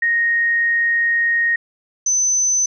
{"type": "tone pair in turn", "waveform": "sine", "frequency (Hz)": [1864.7, 6090], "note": ["A#6", "F#8"], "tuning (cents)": [0, 49], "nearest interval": "octave + minor sixth", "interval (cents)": 2049, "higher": "second", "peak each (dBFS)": -14, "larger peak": "neither", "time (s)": [[0.02, 1.56], [2.06, 2.66]], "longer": "first", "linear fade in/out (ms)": 5, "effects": []}